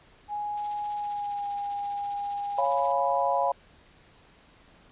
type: tone with pitch glide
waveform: sine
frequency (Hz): 830.6 to 811.6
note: G#5 to G#5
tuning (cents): 0 to -40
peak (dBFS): -29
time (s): 0.28-2.67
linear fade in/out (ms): 50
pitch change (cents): -40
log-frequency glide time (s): 0.92-1.48
type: noise with tremolo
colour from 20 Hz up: blue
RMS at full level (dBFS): -41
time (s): 0.57-2.92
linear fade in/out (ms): 2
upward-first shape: sine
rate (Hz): 15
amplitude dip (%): 65
type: chord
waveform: sine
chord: C# dominant seventh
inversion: none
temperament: equal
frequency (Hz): 554.4 / 698.5 / 830.6 / 987.8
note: C#5 / E#5 / G#5 / B5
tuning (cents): 0 / 0 / 0 / 0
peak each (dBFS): -28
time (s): 2.58-3.52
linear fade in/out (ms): 5
effects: pink hiss -57 dBFS RMS until 4.91 s + resampled to 8000 Hz